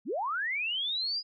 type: linear sweep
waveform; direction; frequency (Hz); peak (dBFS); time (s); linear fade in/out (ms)
sine; up; 168 to 4978; -29; 0.05-1.23; 50
effects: none